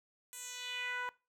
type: tone with band-pass filter sweep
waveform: 10% pulse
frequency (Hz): 495.3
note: B4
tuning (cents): +5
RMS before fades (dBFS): -41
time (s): 0.33-1.09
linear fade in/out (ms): 0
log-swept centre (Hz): 10000 to 1100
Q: 2.1
effects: noise-tail reverb RT60 0.3 s tail -21 dB re dry